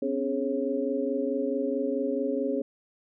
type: tone cluster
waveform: sine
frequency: 258.6 / 283.2 / 418.7 / 546 Hz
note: C4 / C#4 / G#4 / C#5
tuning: -20 / +37 / +14 / -26 cents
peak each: -31 dBFS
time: 0.02-2.62 s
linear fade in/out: 5 ms
effects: none